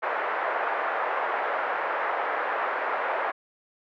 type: band-pass noise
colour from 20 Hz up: pink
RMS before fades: -28 dBFS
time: 0.02-3.32 s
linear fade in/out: 20 ms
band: 550 to 1800 Hz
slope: 24 dB/octave
effects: none